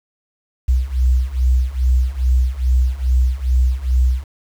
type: beating tone pair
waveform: sine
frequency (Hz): 61.74 / 64.14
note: B1 / C2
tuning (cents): 0 / -34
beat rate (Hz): 2.4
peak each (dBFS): -17 / -15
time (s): 0.68-4.24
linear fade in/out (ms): 10
effects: 7-bit